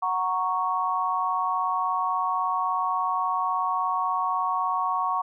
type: chord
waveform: sine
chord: F# major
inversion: none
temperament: equal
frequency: 740 / 932.3 / 1108.7 Hz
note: F#5 / A#5 / C#6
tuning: 0 / 0 / 0 cents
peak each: -29 / -29 / -25 dBFS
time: 0.02-5.22 s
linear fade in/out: 10 ms
effects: none